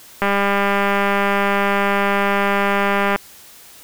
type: click train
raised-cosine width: 0.5 ms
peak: -3 dBFS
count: 589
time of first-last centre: 0.22-3.16 s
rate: 200 Hz
effects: white hiss -43 dBFS RMS until 3.83 s